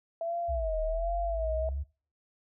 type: tone with vibrato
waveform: sine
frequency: 659.3 Hz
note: E5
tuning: in tune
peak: -30 dBFS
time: 0.21-1.69 s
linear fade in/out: 2 ms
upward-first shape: sine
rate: 1.3 Hz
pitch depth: 75 cents each way
type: exponential two-way sweep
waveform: sine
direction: down then up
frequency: 73.42 to 36.71 to 73.42 Hz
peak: -31 dBFS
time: 0.48-1.84 s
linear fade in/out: 20 ms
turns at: 0.83 s
effects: noise-tail reverb RT60 0.4 s tail -21 dB re dry